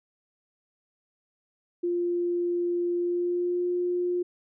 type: tone with pitch glide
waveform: sine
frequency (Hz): 349.2 to 355.1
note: F4 to F4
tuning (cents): 0 to +29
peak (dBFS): -24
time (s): 1.83-4.23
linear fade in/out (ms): 10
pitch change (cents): +29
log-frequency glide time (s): 2.96-3.67
effects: none